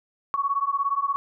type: beating tone pair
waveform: sine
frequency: 1108.7 / 1125.7 Hz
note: C#6 / C#6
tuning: 0 / +26 cents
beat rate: 17 Hz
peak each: -25 dBFS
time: 0.34-1.16 s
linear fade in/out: 0 ms
effects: none